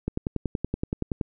click train, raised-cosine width 3 ms, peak -13 dBFS, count 13, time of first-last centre 0.08-1.212 s, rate 10.6 Hz, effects none

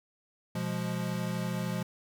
square chord, F diminished, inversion second, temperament equal, 123.47 / 174.61 / 207.7 Hz, Cb3 / F3 / Ab3, 0 / 0 / 0 cents, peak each -37 / -34 / -38 dBFS, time 0.55-1.83 s, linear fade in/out 5 ms, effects none

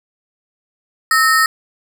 square ring-modulated tone, 1568 Hz, G6, in tune, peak -8 dBFS, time 1.11-1.46 s, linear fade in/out 2 ms, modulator 271 Hz, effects none

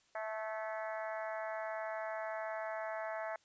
harmonic tone with a mistuned harmonic, 218.6 Hz, A3, 11 cents flat, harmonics 3 / 4 / 5 / 6 / 7 / 8 / 9 / 10, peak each -40 / -45 / -50 / -49 / -51 / -49 / -51 / -56 dBFS, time 0.15-3.36 s, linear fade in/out 2 ms, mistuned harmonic 8, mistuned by -26 cents, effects white hiss -71 dBFS RMS until 3.44 s + resampled to 16000 Hz

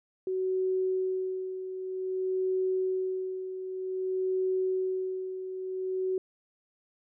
sine tone with tremolo, 374.4 Hz, F#4, 20 cents sharp, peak -25 dBFS, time 0.27-6.18 s, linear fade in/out 2 ms, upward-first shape sine, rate 0.53 Hz, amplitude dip 65%, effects none

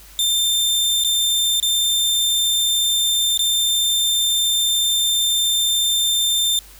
sawtooth tone with dropouts, 3587 Hz, A7, 33 cents sharp, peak -13 dBFS, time 0.19-6.59 s, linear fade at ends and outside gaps 1 ms, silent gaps 1.038-1.046 / 1.6-1.627 / 3.375-3.392 s, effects added 50 Hz sine -45 dBFS peak until 6.79 s + white hiss -45 dBFS RMS until 6.79 s

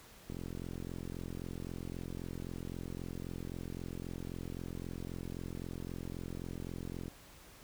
click train, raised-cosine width 3 ms, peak -29 dBFS, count 298, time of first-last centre 0.3-7.081 s, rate 43.8 Hz, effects pink hiss -57 dBFS RMS until 7.63 s

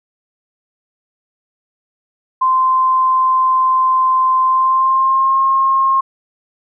sine tone with pitch glide, 1039 to 1071.9 Hz, C6 to C6, -12 to +42 cents, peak -10 dBFS, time 2.41-6.01 s, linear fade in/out 10 ms, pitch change +54 cents, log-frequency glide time 4.43-5.39 s, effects none

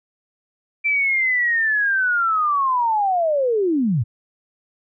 sine linear sweep, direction down, 2349 to 98 Hz, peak -16 dBFS, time 0.84-4.04 s, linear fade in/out 20 ms, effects none

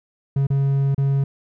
triangle tone with dropouts, 138 Hz, C#3, 7 cents flat, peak -14 dBFS, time 0.36-1.24 s, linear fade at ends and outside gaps 5 ms, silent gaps 0.469-0.502 / 0.947-0.979 s, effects none

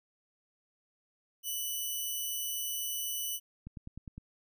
5% pulse tone, 2976 Hz, F#7, 9 cents sharp, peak -25 dBFS, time 1.43-3.4 s, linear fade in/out 50 ms
click train, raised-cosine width 5 ms, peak -31 dBFS, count 6, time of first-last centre 3.67-4.18 s, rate 9.81 Hz
effects none

